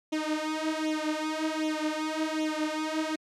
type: tone with flanger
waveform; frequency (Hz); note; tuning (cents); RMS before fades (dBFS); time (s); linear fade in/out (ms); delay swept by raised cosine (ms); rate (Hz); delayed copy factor
sawtooth; 311.1; D#4; 0; -30; 0.12-3.16; 10; 0.31 to 5.61; 1.3; +0.85
effects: low-pass 7000 Hz 12 dB/octave + MP3 96 kbps